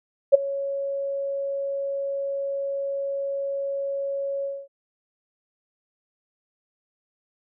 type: tone with ADSR envelope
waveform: sine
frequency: 554.4 Hz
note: C#5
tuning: in tune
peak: -6 dBFS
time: 0.32-4.68 s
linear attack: 24 ms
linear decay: 13 ms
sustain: -19 dB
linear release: 240 ms
effects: none